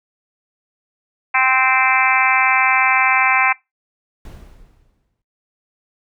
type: harmonic tone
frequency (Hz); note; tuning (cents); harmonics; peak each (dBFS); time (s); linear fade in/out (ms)
260.4; C4; -8; 3 / 4 / 5 / 6 / 7 / 8 / 9 / 10; -20 / -19 / -24 / -22 / -24 / -19 / -19 / -23; 1.34-3.53; 10
type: noise with exponential decay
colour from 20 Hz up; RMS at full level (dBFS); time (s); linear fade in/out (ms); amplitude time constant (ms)
brown; -32; 4.25-5.22; 2; 210
effects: noise-tail reverb RT60 0.2 s tail -22 dB re dry